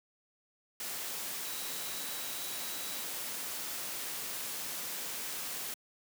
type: tone in noise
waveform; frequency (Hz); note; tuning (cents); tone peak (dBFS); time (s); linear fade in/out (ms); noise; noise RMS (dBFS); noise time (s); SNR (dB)
sine; 3899; B7; -23; -48; 1.45-3.04; 2; white; -39; 0.8-5.74; -12
effects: high-pass 150 Hz 12 dB/octave